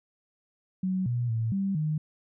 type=tone with pitch steps; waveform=sine; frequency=186.8 / 121 / 113 / 195.4 / 153.8 Hz; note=F#3 / B2 / A2 / G3 / D#3; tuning=+17 / -35 / +47 / -5 / -20 cents; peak=-25 dBFS; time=0.83-1.98 s; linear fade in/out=5 ms; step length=230 ms; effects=none